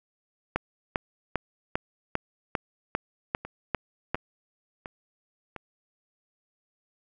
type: two click trains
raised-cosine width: 0.5 ms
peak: -10 / -22 dBFS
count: 10 / 4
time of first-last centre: 0.56-4.146 / 3.45-5.563 s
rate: 2.51 / 1.42 Hz
effects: none